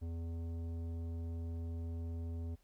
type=tone with tanh clipping; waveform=sine; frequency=83.4 Hz; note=E2; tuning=21 cents sharp; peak=-40 dBFS; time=0.01-2.56 s; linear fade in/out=20 ms; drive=13 dB; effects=added 40 Hz sine -70 dBFS peak until 2.63 s + pink hiss -75 dBFS RMS until 2.63 s